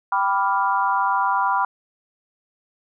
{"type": "chord", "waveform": "sine", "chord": "G dominant seventh", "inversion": "none", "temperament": "equal", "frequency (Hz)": [784, 987.8, 1174.7, 1396.9], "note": ["G5", "B5", "D6", "F6"], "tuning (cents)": [0, 0, 0, 0], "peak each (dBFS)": [-24, -20, -25, -26], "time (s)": [0.12, 1.65], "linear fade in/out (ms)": 2, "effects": []}